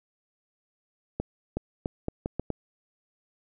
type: accelerating click train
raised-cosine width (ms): 2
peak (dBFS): -15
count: 7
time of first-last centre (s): 1.2-2.503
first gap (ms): 370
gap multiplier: 0.78
effects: none